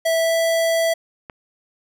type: tone with pitch glide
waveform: square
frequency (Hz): 656 to 659.8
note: E5 to E5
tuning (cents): -9 to +1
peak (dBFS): -17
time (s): 0.05-0.94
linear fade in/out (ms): 10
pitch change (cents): +10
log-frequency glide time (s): 0.19-0.34
type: click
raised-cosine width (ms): 0.5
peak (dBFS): -20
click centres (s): 1.298
effects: none